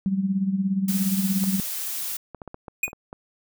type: tone with tremolo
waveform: sine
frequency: 192.9 Hz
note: G3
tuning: 28 cents flat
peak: -18 dBFS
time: 0.06-1.6 s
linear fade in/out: 0 ms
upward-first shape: sine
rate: 17 Hz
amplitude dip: 65%
type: noise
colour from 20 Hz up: blue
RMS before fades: -30 dBFS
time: 0.88-2.17 s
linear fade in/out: 5 ms
type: clicks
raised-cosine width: 1 ms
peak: -23 dBFS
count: 9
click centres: 1.438 / 2.347 / 2.418 / 2.477 / 2.544 / 2.682 / 2.88 / 2.931 / 3.129 s
type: tone with exponential decay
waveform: square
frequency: 2477 Hz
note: D#7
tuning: 8 cents flat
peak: -18 dBFS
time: 2.83-2.92 s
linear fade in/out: 5 ms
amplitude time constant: 18 ms
effects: none